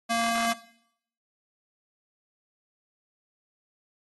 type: tone with high-pass filter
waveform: square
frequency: 231.1 Hz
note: A#3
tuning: 15 cents flat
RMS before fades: -26 dBFS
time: 0.09-0.54 s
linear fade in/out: 20 ms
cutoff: 510 Hz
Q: 0.82
effects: noise-tail reverb RT60 0.7 s tail -17 dB re dry + AAC 32 kbps